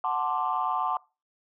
sine chord, D dominant seventh, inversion first, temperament equal, 740 / 880 / 1046.5 / 1174.7 Hz, F#5 / A5 / C6 / D6, 0 / 0 / 0 / 0 cents, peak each -30 dBFS, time 0.04-0.97 s, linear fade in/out 2 ms, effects noise-tail reverb RT60 0.3 s tail -23 dB re dry + tanh soft clip ceiling -16 dBFS

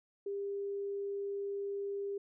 sine tone, 400 Hz, G4, 35 cents sharp, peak -35 dBFS, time 0.26-2.18 s, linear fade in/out 5 ms, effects none

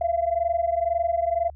sine tone pair together, 669 / 691 Hz, E5 / F5, +25 / -19 cents, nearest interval minor second, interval 56 cents, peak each -23 dBFS, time 0.01-1.5 s, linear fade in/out 5 ms, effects tanh soft clip ceiling -14 dBFS + added 73 Hz sine -41 dBFS peak until 1.55 s

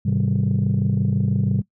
sine chord, Ab major seventh, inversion none, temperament just, 103.83 / 129.78 / 155.74 / 194.67 Hz, Ab2 / C3 / Eb3 / G3, 0 / -14 / +2 / -12 cents, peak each -21 / -20 / -25 / -21 dBFS, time 0.05-1.62 s, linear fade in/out 10 ms, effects noise-tail reverb RT60 0.1 s tail -20 dB re dry + tanh soft clip ceiling -12 dBFS

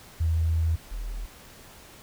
sine tone pair in turn, 81.4 / 40.51 Hz, E2 / E1, -21 / -29 cents, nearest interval octave, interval 1208 cents, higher first, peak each -21 / -30 dBFS, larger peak first, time 0.2-0.76 / 0.91-1.26 s, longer first, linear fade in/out 10 ms, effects pink hiss -49 dBFS RMS until 2.02 s

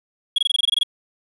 triangle tone bursts, 3322 Hz, G#7, in tune, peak -13 dBFS, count 11, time 0.36-0.833 s, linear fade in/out 5 ms, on 23 ms, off 22 ms, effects resampled to 24000 Hz + 8-bit

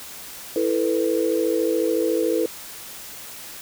sine chord, E suspended fourth, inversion none, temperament equal, 329.6 / 440 / 493.9 Hz, E4 / A4 / B4, 0 / 0 / 0 cents, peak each -23 dBFS, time 0.56-2.46 s, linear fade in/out 2 ms, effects white hiss -38 dBFS RMS until 3.61 s

